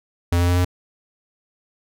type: tone with pitch steps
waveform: square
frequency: 86.6 / 87.61 / 88.62 / 89.65 Hz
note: F2 / F2 / F2 / F2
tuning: -14 / +6 / +26 / +46 cents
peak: -16 dBFS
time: 0.32-0.648 s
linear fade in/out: 5 ms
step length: 82 ms
effects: none